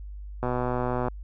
click train, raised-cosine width 1 ms, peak -14 dBFS, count 82, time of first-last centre 0.43-1.083 s, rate 124 Hz, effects added 50 Hz sine -36 dBFS peak until 1.23 s

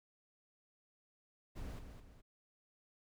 brown noise with echo, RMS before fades -45 dBFS, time 1.55-1.8 s, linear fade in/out 20 ms, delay 210 ms, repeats 2, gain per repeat -7 dB, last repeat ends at 2.22 s, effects none

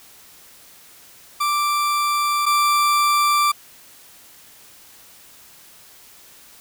40% pulse tone pair in turn, 1174.7 / 1174.7 Hz, D6 / D6, 0 / 0 cents, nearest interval unison, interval 0 cents, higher neither, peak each -17 / -14 dBFS, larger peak second, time 1.4-2.46 / 2.46-3.52 s, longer neither, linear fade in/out 10 ms, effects white hiss -47 dBFS RMS until 6.6 s

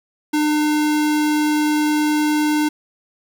square tone, 301.6 Hz, D4, 46 cents sharp, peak -16 dBFS, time 0.33-2.69 s, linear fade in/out 10 ms, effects 8-bit

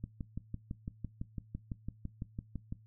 click train, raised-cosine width 5 ms, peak -26 dBFS, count 17, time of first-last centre 0.04-2.725 s, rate 5.96 Hz, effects noise-tail reverb RT60 0.2 s tail -20 dB re dry + added 109 Hz sine -57 dBFS peak until 2.86 s

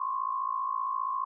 sine tone cluster, 1028 / 1083 / 1142 Hz, C6 / C#6 / D6, -31 / -41 / -49 cents, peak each -33 / -31 / -38 dBFS, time 0-1.25 s, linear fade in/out 5 ms, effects none

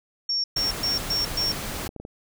sine tone bursts, 5500 Hz, F8, 27 cents flat, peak -22 dBFS, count 5, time 0.29-1.52 s, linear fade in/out 5 ms, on 150 ms, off 120 ms
pink noise, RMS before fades -32 dBFS, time 0.56-1.88 s, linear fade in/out 10 ms
clicks, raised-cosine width 2 ms, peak -24 dBFS, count 12, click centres 1.278 / 1.34 / 1.44 / 1.482 / 1.593 / 1.698 / 1.747 / 1.848 / 1.891 / 1.963 / 2 / 2.051 s
effects none

